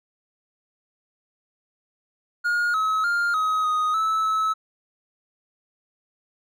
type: tone with pitch steps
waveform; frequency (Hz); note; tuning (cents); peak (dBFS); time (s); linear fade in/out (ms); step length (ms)
triangle; 1429 / 1284 / 1403 / 1267 / 1247 / 1306 / 1298; F6 / E6 / F6 / D#6 / D#6 / E6 / E6; +39 / -46 / +8 / +31 / +3 / -17 / -27; -18; 2.44-4.54; 20; 300
effects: none